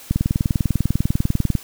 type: click train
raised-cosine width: 5 ms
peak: -5 dBFS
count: 30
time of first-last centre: 0.11-1.553 s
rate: 20.1 Hz
effects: white hiss -41 dBFS RMS until 1.63 s